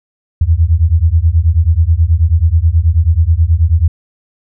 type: beating tone pair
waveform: sine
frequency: 77.78 / 87.08 Hz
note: D#2 / F2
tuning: 0 / -5 cents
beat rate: 9.3 Hz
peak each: -10 dBFS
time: 0.41-3.88 s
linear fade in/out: 5 ms
effects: none